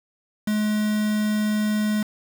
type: tone with quantisation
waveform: triangle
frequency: 212.2 Hz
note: G#3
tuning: 38 cents sharp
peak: -18 dBFS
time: 0.47-2.03 s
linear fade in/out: 5 ms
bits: 5
effects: none